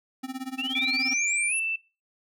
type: tone with tremolo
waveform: square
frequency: 261.6 Hz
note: C4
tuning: in tune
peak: -30 dBFS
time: 0.23-1.14 s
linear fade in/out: 10 ms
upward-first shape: sine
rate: 17 Hz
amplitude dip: 90%
type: exponential sweep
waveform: sine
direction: up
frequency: 2624 to 11175 Hz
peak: -28 dBFS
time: 0.58-1.6 s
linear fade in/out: 10 ms
type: tone with pitch glide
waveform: sine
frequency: 2354 to 2658 Hz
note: D7 to E7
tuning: +3 to +14 cents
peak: -25 dBFS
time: 0.75-1.76 s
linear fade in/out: 5 ms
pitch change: +211 cents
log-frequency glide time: 1.48-1.54 s
effects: noise-tail reverb RT60 0.3 s tail -21 dB re dry